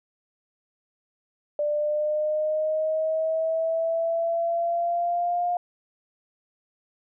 sine linear sweep, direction up, 590 to 709 Hz, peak -22 dBFS, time 1.59-5.57 s, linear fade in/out 2 ms, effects none

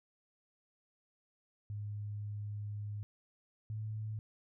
sine tone pair in turn, 103.83 / 108.18 Hz, G#2 / A2, 0 / -29 cents, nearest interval minor second, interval 71 cents, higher second, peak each -38 / -37 dBFS, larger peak second, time 1.7-3.03 / 3.7-4.19 s, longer first, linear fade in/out 0 ms, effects none

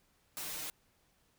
white noise with comb filter, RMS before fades -41 dBFS, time 0.37-0.7 s, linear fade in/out 0 ms, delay 6.5 ms, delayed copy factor +1, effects pink hiss -72 dBFS RMS until 1.38 s

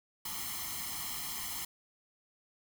white noise with comb filter, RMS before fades -39 dBFS, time 0.25-1.65 s, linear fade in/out 5 ms, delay 0.96 ms, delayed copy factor +0.95, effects none

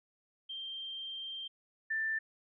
sine tone pair in turn, 3162 / 1774.6 Hz, G7 / A6, +14 / +14 cents, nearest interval minor seventh, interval 1000 cents, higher first, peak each -39 / -31 dBFS, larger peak second, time 0.49-1.48 / 1.9-2.19 s, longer first, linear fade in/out 10 ms, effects none

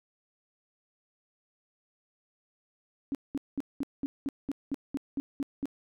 sine tone bursts, 277.2 Hz, C#4, in tune, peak -28 dBFS, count 12, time 3.12-5.656 s, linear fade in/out 0 ms, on 28 ms, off 200 ms, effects none

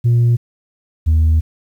sine tone pair in turn, 118.9 / 79.36 Hz, A#2 / D#2, +35 / +35 cents, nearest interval perfect fifth, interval 700 cents, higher first, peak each -7 dBFS, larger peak neither, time 0.04-0.37 / 1.06-1.41 s, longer second, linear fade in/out 20 ms, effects tanh soft clip ceiling -8 dBFS + 8-bit

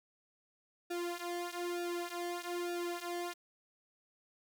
sawtooth tone with flanger, 349.2 Hz, F4, in tune, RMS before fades -39 dBFS, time 0.9-3.34 s, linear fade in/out 10 ms, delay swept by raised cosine 0.96 to 3.66 ms, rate 1.1 Hz, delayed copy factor -0.85, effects none

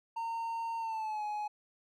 triangle tone with pitch glide, 916 to 840 Hz, A#5 to G#5, -31 to +19 cents, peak -32 dBFS, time 0.16-1.48 s, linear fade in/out 10 ms, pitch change -150 cents, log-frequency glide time 0.78-1.24 s, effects none

